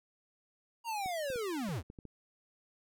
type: linear sweep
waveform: square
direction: down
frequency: 951 to 61.74 Hz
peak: -35 dBFS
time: 0.84-1.83 s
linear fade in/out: 50 ms
type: clicks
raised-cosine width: 3 ms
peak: -34 dBFS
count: 7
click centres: 1.06 / 1.302 / 1.359 / 1.69 / 1.901 / 1.988 / 2.053 s
effects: none